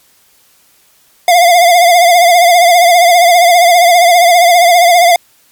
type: tone with vibrato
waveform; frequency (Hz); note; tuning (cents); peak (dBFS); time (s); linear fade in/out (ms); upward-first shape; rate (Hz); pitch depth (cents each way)
square; 698; F5; -1; -4; 1.28-5.16; 2; triangle; 15; 78
effects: white hiss -49 dBFS RMS until 5.51 s + MP3 96 kbps